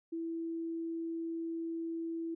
sine tone, 330.4 Hz, E4, 4 cents sharp, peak -35 dBFS, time 0.12-2.35 s, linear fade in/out 10 ms, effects none

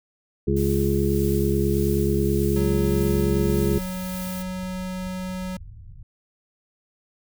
harmonic tone, 69.3 Hz, C#2, in tune, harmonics 1 / 2 / 3 / 5 / 6, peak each -25 / -25 / -25 / -25 / -25 dBFS, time 0.47-3.79 s, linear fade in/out 10 ms
blue noise with tremolo, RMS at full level -37 dBFS, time 0.56-4.43 s, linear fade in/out 10 ms, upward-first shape sine, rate 1.7 Hz, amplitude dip 35%
square tone, 185 Hz, F#3, in tune, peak -29 dBFS, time 2.56-5.57 s, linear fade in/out 5 ms
pink low-pass noise, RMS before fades -41 dBFS, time 2.84-6.03 s, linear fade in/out 5 ms, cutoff 110 Hz, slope 24 dB/octave
effects none

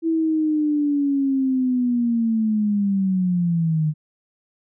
sine linear sweep, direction down, 329.5 to 150.7 Hz, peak -17 dBFS, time 0.02-3.94 s, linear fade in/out 50 ms, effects none

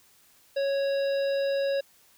harmonic tone, 553 Hz, C#5, 4 cents flat, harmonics 1 / 3 / 5 / 7 / 9, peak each -24 / -39 / -43 / -42 / -45 dBFS, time 0.56-1.81 s, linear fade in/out 10 ms, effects white hiss -60 dBFS RMS until 2.17 s

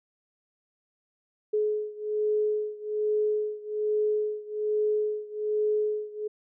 sine beating tone pair, 423.8 / 425 Hz, G#4 / G#4, +35 / +40 cents, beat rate 1.2 Hz, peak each -27 / -29 dBFS, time 1.53-6.28 s, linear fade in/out 10 ms, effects none

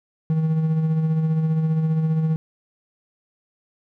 triangle tone with tremolo, 159 Hz, D#3, 38 cents sharp, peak -14 dBFS, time 0.3-2.36 s, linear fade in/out 0 ms, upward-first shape sine, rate 15 Hz, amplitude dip 40%, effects none

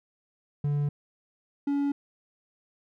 triangle tone pair in turn, 145.1 / 283.2 Hz, D3 / C#4, -21 / +37 cents, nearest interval octave, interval 1158 cents, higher second, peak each -22 dBFS, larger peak neither, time 0.64-0.89 / 1.67-1.92 s, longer neither, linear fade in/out 5 ms, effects none

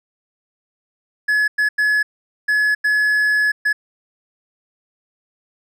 triangle tone bursts at uneven times, 1700 Hz, G#6, 40 cents sharp, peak -12 dBFS, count 6, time 1.28-1.48 / 1.58-1.69 / 1.78-2.03 / 2.48-2.75 / 2.84-3.52 / 3.65-3.73 s, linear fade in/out 10 ms, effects none

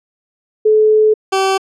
sine / 20% pulse tone pair in turn, 430.9 / 384.8 Hz, A4 / G4, -36 / -32 cents, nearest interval major second, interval 196 cents, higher first, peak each -7 dBFS, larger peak neither, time 0.65-1.14 / 1.32-1.58 s, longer first, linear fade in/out 10 ms, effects low-pass 8000 Hz 12 dB/octave

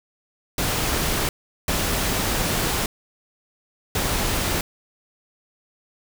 pink noise bursts at uneven times, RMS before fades -23 dBFS, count 3, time 0.58-1.29 / 1.68-2.86 / 3.95-4.61 s, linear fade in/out 2 ms, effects none

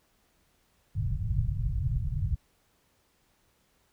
white low-pass noise, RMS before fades -29 dBFS, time 0.95-2.36 s, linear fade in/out 5 ms, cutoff 140 Hz, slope 48 dB/octave, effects pink hiss -69 dBFS RMS until 3.92 s

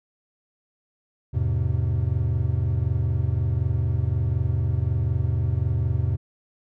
triangle chord, E augmented, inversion none, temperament equal with one note detuned, 82.41 / 103.83 / 127.83 Hz, E2 / G#2 / B#2, 0 / 0 / -40 cents, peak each -23 dBFS, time 1.33-6.17 s, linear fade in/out 20 ms, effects none

